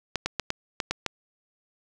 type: clicks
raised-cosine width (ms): 0.2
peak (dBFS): -9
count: 7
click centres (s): 0.157 / 0.26 / 0.397 / 0.504 / 0.802 / 0.91 / 1.063
effects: none